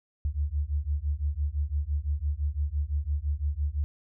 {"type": "beating tone pair", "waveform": "sine", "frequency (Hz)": [70.3, 76.2], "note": ["C#2", "D#2"], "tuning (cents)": [25, -36], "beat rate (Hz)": 5.9, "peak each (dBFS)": -29, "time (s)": [0.25, 3.84], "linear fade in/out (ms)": 0, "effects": []}